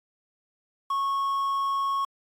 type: tone with quantisation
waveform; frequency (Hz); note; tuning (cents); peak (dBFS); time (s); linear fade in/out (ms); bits
triangle; 1100; C#6; -14; -22; 0.9-2.05; 5; 8
effects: AAC 64 kbps